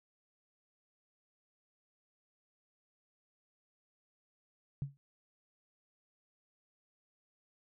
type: tone with exponential decay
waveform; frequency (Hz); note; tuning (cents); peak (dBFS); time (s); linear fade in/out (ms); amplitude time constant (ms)
sine; 139.4; C#3; +10; -30; 4.82-4.97; 0; 31
effects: none